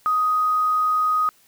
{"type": "tone with quantisation", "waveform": "sine", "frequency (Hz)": 1250, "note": "D#6", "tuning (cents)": 8, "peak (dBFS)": -17, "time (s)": [0.06, 1.29], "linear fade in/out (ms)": 0, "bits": 7, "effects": ["white hiss -57 dBFS RMS until 1.47 s"]}